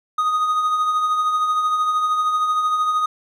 triangle tone with tremolo, 1244.5 Hz, D#6, in tune, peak -13 dBFS, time 0.18-3.06 s, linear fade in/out 5 ms, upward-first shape triangle, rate 13 Hz, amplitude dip 45%, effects none

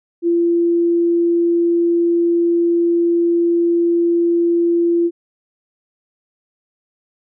sine tone, 341.4 Hz, F4, 39 cents flat, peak -12 dBFS, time 0.22-5.11 s, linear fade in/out 50 ms, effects none

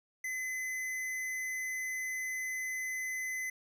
sine tone with hard clipping, 2030 Hz, B6, 47 cents sharp, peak -36 dBFS, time 0.24-3.5 s, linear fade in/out 5 ms, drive 14 dB, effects none

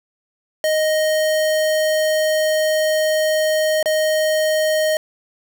square tone with dropouts, 622.3 Hz, D#5, in tune, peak -16 dBFS, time 0.64-4.97 s, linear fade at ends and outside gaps 1 ms, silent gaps 3.828-3.858 s, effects none

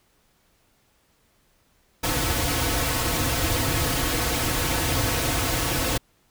pink noise with comb filter, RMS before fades -24 dBFS, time 2.03-5.98 s, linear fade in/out 10 ms, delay 5 ms, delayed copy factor -1, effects pink hiss -64 dBFS RMS until 6.3 s

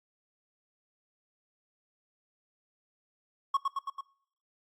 triangle tone with echo, 1099 Hz, C#6, 15 cents flat, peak -21 dBFS, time 3.54-3.57 s, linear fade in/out 5 ms, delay 110 ms, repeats 4, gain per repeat -3 dB, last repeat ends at 4.01 s, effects noise-tail reverb RT60 0.6 s tail -21 dB re dry + AAC 64 kbps

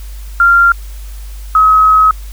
sine tone pair in turn, 1387 / 1276.2 Hz, F6 / D#6, -12 / +44 cents, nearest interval minor second, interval 144 cents, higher first, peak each -4 dBFS, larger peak neither, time 0.4-0.72 / 1.55-2.11 s, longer second, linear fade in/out 2 ms, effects added 50 Hz sine -24 dBFS peak until 2.32 s + white hiss -40 dBFS RMS until 2.32 s

